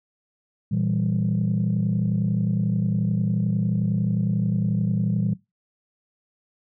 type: chord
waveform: sine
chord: E diminished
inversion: second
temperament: equal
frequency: 116.54 / 164.81 / 196 Hz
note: Bb2 / E3 / G3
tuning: 0 / 0 / 0 cents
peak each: -24 dBFS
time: 0.71-5.34 s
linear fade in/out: 10 ms
effects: noise-tail reverb RT60 0.2 s tail -18 dB re dry + tanh soft clip ceiling -14 dBFS